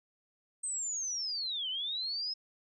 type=linear two-way sweep; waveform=sine; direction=down then up; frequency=8372 to 2949 to 5180 Hz; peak=-33 dBFS; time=0.63-2.34 s; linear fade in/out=10 ms; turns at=1.69 s; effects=none